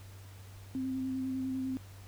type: tone with vibrato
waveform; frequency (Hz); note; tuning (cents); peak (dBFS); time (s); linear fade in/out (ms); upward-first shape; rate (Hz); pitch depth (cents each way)
sine; 261.6; C4; 0; -32; 0.75-1.77; 0; square; 10; 14
effects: added 97 Hz sine -48 dBFS peak until 2.07 s + pink hiss -57 dBFS RMS until 2.07 s